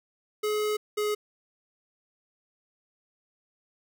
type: tone pair in turn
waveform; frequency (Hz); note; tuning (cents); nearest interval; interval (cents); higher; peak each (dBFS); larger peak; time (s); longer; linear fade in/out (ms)
square; 423.6 / 420.2; G#4 / G#4; +34 / +20; unison; 14; first; -26 / -26; neither; 0.43-0.77 / 0.97-1.15; first; 10
effects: none

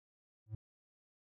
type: tone with exponential growth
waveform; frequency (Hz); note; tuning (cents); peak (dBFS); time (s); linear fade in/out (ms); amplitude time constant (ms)
triangle; 108.5; A2; -24; -32; 0.46-0.55; 5; 19
effects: tanh soft clip ceiling -31 dBFS

